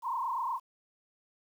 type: tone with frequency modulation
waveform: sine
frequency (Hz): 994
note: B5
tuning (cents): +11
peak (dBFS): -30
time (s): 0.02-0.6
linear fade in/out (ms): 50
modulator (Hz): 28.3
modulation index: 3
effects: 10-bit